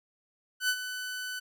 sawtooth tone with ADSR envelope, 1500 Hz, F#6, 23 cents sharp, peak -20 dBFS, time 0.6-1.4 s, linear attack 89 ms, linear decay 62 ms, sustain -11 dB, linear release 15 ms, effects none

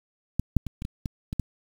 clicks, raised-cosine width 5 ms, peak -11 / -6 / -21 / -21 / -19 / -17 / -19 / -13 dBFS, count 8, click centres 0.396 / 0.567 / 0.667 / 0.821 / 0.851 / 1.058 / 1.329 / 1.397 s, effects 7-bit

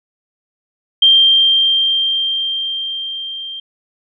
sine tone with level ramp, 3172 Hz, G7, 20 cents sharp, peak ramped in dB -5 to -25 dBFS, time 1.02-3.6 s, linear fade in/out 5 ms, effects none

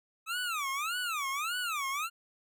25% pulse tone with vibrato, 1264 Hz, D#6, 27 cents sharp, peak -28 dBFS, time 0.26-2.1 s, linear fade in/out 50 ms, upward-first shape sine, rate 1.7 Hz, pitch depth 280 cents each way, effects none

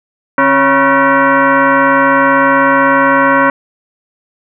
sine tone with frequency modulation, 271.6 Hz, C#4, 35 cents flat, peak -6 dBFS, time 0.38-3.5 s, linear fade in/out 2 ms, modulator 413 Hz, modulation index 3.7, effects none

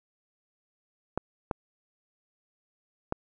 clicks, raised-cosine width 1 ms, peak -14 dBFS, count 3, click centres 1.176 / 1.512 / 3.124 s, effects none

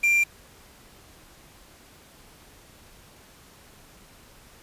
triangle tone with quantisation, 2375 Hz, D7, 19 cents sharp, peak -16 dBFS, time 0.03-0.24 s, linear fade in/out 10 ms, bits 6, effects pink hiss -52 dBFS RMS until 4.62 s + resampled to 32000 Hz

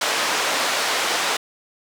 pink band-pass noise, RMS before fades -22 dBFS, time 0.01-1.37 s, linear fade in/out 5 ms, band 630 to 6700 Hz, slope 12 dB/octave, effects none

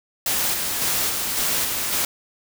white noise with tremolo, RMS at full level -22 dBFS, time 0.26-2.05 s, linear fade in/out 2 ms, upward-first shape square, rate 1.8 Hz, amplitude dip 30%, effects none

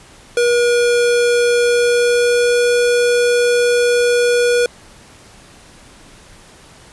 square tone with pitch glide, 480.1 to 483.2 Hz, B4 to B4, -49 to -38 cents, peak -12 dBFS, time 0.37-4.66 s, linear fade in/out 2 ms, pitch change +11 cents, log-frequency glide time 1.6-2.68 s, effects pink hiss -43 dBFS RMS until 6.92 s + resampled to 24000 Hz

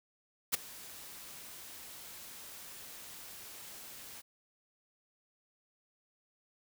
white noise with ADSR envelope, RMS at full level -27 dBFS, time 0.52-4.22 s, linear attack 23 ms, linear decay 11 ms, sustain -22 dB, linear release 24 ms, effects none

